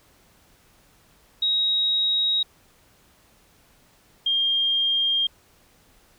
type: tone pair in turn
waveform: sine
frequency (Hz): 3797 / 3210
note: A#7 / G7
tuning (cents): +31 / +40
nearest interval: minor third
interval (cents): 291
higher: first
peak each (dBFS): -19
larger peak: neither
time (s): 1.42-2.43 / 4.26-5.27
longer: neither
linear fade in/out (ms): 5
effects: pink hiss -58 dBFS RMS until 6.18 s